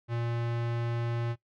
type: tone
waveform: square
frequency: 117.7 Hz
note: A#2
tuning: 17 cents sharp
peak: -30 dBFS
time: 0.08-1.36 s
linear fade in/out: 50 ms
effects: noise-tail reverb RT60 0.1 s tail -18 dB re dry + low-pass 3000 Hz 12 dB/octave